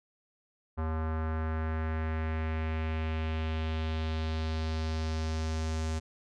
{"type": "tone with low-pass filter sweep", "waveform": "square", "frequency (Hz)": 79.5, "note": "D#2", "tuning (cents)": 38, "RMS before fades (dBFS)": -32, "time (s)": [0.77, 6], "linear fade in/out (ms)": 20, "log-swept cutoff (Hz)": [1200, 7100], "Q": 2, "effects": []}